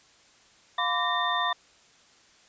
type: tone cluster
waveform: sine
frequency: 706 / 1009 / 1164 / 1837 / 3588 Hz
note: F5 / B5 / D6 / A#6 / A7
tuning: +19 / +37 / -16 / -26 / +33 cents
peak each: -32 / -29 / -30 / -31 / -31 dBFS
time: 0.78-1.53 s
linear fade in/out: 5 ms
effects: white hiss -58 dBFS RMS until 2.48 s + resampled to 16000 Hz